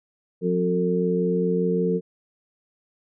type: tone cluster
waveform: sine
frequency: 178.5 / 265.4 / 364.2 / 449.4 Hz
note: F3 / C4 / F#4 / A4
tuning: +38 / +25 / -27 / +37 cents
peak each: -23 / -32 / -28 / -23 dBFS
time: 0.41-2.01 s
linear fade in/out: 50 ms
effects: none